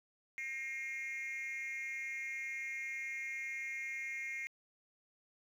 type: tone with frequency modulation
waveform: sine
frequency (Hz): 2135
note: C7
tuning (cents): +34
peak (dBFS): -36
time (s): 0.38-4.47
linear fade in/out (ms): 0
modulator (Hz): 268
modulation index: 0.73
effects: tanh soft clip ceiling -38 dBFS + 11-bit